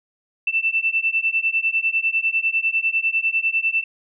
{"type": "beating tone pair", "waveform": "sine", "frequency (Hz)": [2662, 2672], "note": ["E7", "E7"], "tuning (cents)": [16, 23], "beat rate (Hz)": 10, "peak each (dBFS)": -21, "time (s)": [0.47, 3.84], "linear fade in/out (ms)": 5, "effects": []}